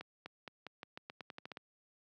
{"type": "accelerating click train", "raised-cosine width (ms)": 0.3, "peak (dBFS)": -29, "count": 13, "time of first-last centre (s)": [0.01, 1.571], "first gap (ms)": 250, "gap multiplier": 0.87, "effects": ["high-pass 150 Hz 12 dB/octave"]}